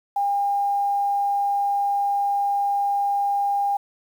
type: tone with quantisation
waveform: sine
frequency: 805 Hz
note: G5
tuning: 46 cents sharp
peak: -19 dBFS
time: 0.16-3.77 s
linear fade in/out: 5 ms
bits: 8
effects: none